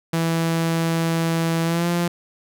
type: tone with pitch glide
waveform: sawtooth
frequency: 165 to 172.8 Hz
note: E3 to F3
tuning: +2 to -18 cents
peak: -15 dBFS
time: 0.13-2.08 s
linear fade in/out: 5 ms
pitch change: +80 cents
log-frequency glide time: 1.64-1.88 s
effects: none